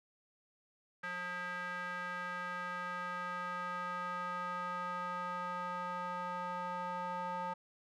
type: tone with band-pass filter sweep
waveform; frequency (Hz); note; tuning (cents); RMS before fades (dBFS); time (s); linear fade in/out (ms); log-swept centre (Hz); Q
square; 178.7; F3; +40; -40; 1.03-7.54; 10; 1600 to 1000; 3.6
effects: none